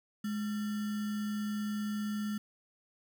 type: tone with sample-and-hold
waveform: sine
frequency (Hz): 209.8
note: G#3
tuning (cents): +18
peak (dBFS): -32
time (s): 0.24-2.38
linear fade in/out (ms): 5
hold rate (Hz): 1575
effects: none